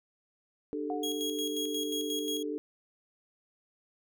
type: chord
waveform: sine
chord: D suspended fourth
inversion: none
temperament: equal with one note detuned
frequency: 298.6 / 392 / 440 Hz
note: D4 / G4 / A4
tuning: +29 / 0 / 0 cents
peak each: -35 / -40 / -36 dBFS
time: 0.73-2.58 s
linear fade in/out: 0 ms
type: tone with exponential decay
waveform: sine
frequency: 728 Hz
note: F#5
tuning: 28 cents flat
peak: -32 dBFS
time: 0.9-1.36 s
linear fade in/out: 1 ms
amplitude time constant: 100 ms
type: tone with tremolo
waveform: sawtooth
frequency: 3300 Hz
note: G#7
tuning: 12 cents flat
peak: -30 dBFS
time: 1.03-2.43 s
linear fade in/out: 5 ms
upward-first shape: square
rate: 5.6 Hz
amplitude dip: 55%
effects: none